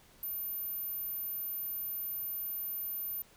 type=tone; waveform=sine; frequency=13520 Hz; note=G#9; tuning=30 cents sharp; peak=-35 dBFS; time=0.23-3.22 s; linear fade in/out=2 ms; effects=pink hiss -61 dBFS RMS until 3.36 s